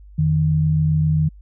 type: tone pair together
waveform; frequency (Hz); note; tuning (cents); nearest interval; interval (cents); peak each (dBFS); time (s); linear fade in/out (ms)
sine; 86.9 / 154.55; F2 / D#3; -8 / -11; minor seventh; 997; -22 / -15; 0.18-1.29; 10
effects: added 50 Hz sine -40 dBFS peak until 1.41 s